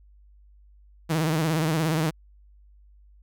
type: tone with vibrato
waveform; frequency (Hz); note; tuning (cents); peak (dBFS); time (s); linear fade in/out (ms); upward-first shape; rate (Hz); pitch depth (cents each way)
sawtooth; 158.6; D#3; +33; -18; 1.09-2.11; 20; sine; 17; 88
effects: added 50 Hz sine -51 dBFS peak until 3.22 s